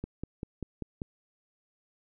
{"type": "click train", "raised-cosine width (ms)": 3, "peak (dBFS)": -22, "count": 6, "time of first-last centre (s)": [0.04, 1.018], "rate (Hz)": 5.11, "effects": []}